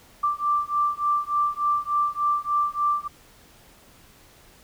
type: beating tone pair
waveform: sine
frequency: 1174.7 / 1178.1 Hz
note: D6 / D6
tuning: 0 / +5 cents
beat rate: 3.4 Hz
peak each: -24 dBFS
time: 0.23-3.08 s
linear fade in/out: 10 ms
effects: pink hiss -53 dBFS RMS until 4.63 s